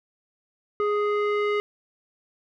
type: tone with low-pass filter sweep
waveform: square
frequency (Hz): 415.3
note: G#4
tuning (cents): 0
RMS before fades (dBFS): -24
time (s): 0.8-1.6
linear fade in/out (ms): 0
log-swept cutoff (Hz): 1400 to 2300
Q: 1.7
effects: none